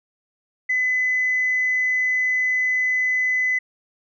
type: tone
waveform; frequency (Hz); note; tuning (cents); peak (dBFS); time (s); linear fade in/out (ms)
sine; 2013; B6; +33; -17; 0.69-3.59; 10
effects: tanh soft clip ceiling -13 dBFS